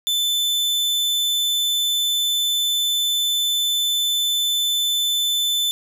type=tone; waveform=40% pulse; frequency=3520 Hz; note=A7; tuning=in tune; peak=-17 dBFS; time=0.07-5.71 s; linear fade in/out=0 ms; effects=none